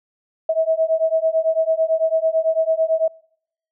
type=beating tone pair; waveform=sine; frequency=640 / 649 Hz; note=D#5 / E5; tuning=+49 / -27 cents; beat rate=9 Hz; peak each=-19 dBFS; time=0.49-3.08 s; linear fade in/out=5 ms; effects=noise-tail reverb RT60 0.7 s tail -25 dB re dry